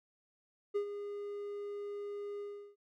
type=tone with ADSR envelope; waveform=triangle; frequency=408.5 Hz; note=G#4; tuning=29 cents flat; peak=-27 dBFS; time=0.74-2.76 s; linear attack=20 ms; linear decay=89 ms; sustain=-10 dB; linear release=360 ms; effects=none